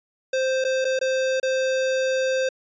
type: tone with dropouts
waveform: square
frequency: 523 Hz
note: C5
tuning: 1 cent flat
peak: -21 dBFS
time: 0.33-2.49 s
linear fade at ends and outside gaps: 5 ms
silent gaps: 0.642-0.648 / 0.846-0.85 / 0.991-1.012 / 1.4-1.429 s
effects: resampled to 16000 Hz